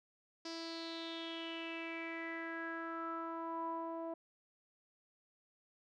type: tone with low-pass filter sweep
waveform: sawtooth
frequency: 330 Hz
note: E4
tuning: 2 cents sharp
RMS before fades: -43 dBFS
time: 0.45-4.14 s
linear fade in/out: 5 ms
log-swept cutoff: 5100 to 780 Hz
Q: 6.5
effects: none